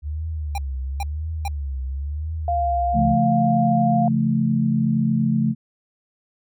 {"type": "tone with vibrato", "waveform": "sine", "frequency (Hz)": 72.3, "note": "D2", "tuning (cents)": -27, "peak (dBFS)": -24, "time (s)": [0.02, 3.17], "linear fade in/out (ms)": 50, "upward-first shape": "triangle", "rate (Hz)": 0.97, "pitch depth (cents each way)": 200}
{"type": "tone bursts", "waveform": "square", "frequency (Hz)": 801, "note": "G5", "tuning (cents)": 37, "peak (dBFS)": -26, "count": 3, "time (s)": [0.55, 1.48], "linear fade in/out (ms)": 2, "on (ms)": 30, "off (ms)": 420}
{"type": "tone with pitch glide", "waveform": "sine", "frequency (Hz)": [696, 702.1], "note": ["F5", "F5"], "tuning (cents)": [-6, 9], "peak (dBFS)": -19, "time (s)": [2.48, 4.08], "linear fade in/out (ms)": 2, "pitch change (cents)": 15, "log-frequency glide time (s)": [2.72, 2.98]}
{"type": "chord", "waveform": "sine", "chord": "Db augmented", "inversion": "none", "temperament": "equal with one note detuned", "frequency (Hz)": [138.59, 171.52, 220], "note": ["Db3", "F3", "A3"], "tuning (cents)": [0, -31, 0], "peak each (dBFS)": [-22, -24, -19], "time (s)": [2.93, 5.55], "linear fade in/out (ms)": 50}
{"effects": []}